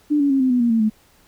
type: tone with pitch steps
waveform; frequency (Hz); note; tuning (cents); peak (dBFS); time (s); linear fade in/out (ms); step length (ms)
sine; 296.4 / 283.3 / 270.9 / 258.9 / 247.5 / 236.6 / 226.2 / 216.2; D4 / C#4 / C#4 / C4 / B3 / A#3 / A3 / A3; +16 / +38 / -40 / -18 / +4 / +26 / +48 / -30; -14; 0.1-0.9; 20; 100
effects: pink hiss -55 dBFS RMS until 1.27 s